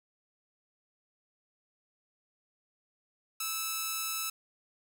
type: tone with amplitude modulation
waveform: 5% pulse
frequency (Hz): 1310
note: E6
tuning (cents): -11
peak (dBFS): -19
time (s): 3.4-4.3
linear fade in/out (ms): 5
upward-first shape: sine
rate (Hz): 257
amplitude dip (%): 35
effects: none